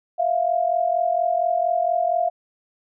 sine tone pair together, 659.3 / 703.6 Hz, E5 / F5, 0 / +13 cents, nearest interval minor second, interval 113 cents, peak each -22 / -20 dBFS, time 0.18-2.3 s, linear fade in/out 20 ms, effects none

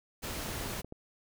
pink noise, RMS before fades -38 dBFS, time 0.22-0.82 s, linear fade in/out 20 ms
clicks, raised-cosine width 2 ms, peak -29 dBFS, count 6, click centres 0.49 / 0.612 / 0.659 / 0.735 / 0.846 / 0.924 s
effects none

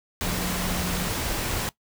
sine tone in noise, 180 Hz, F#3, 47 cents flat, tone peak -30 dBFS, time 0.24-1.08 s, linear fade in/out 0 ms, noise pink, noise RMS -28 dBFS, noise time 0.21-1.69 s, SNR -5 dB, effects noise-tail reverb RT60 0.1 s tail -19 dB re dry

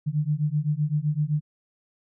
sine beating tone pair, 146.2 / 154 Hz, D3 / D#3, -7 / -17 cents, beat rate 7.8 Hz, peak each -25 dBFS, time 0.06-1.41 s, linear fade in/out 20 ms, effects none

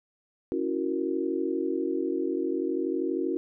sine chord, F# dominant seventh, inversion second, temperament equal, 277.2 / 329.6 / 370 / 466.2 Hz, C#4 / E4 / F#4 / A#4, 0 / 0 / 0 / 0 cents, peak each -32 / -30 / -30 / -35 dBFS, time 0.52-3.37 s, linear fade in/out 0 ms, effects none

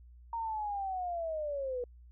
sine linear sweep, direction down, 932.3 to 481.4 Hz, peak -33 dBFS, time 0.33-1.84 s, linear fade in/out 2 ms, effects added 60 Hz sine -52 dBFS peak until 2.11 s

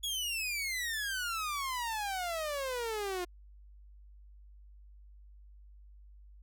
sawtooth exponential sweep, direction down, 3387 to 349.4 Hz, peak -30 dBFS, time 0.03-3.25 s, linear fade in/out 10 ms, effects added 50 Hz sine -52 dBFS peak until 6.42 s

